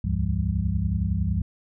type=tone cluster; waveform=sine; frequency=67 / 78.1 / 97.6 / 169.2 / 199.6 Hz; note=C2 / D#2 / G2 / E3 / G3; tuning=+42 / +7 / -7 / +45 / +32 cents; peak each=-27 / -31 / -26 / -29 / -31 dBFS; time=0.04-1.42 s; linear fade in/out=5 ms; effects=none